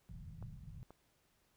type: low-pass noise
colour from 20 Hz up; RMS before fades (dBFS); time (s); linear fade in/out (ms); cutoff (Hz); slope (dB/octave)
white; -50; 0.09-0.83; 0; 170; 48
type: clicks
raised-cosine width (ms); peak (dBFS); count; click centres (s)
1; -41 / -40; 2; 0.426 / 0.906
effects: pink hiss -75 dBFS RMS until 1.56 s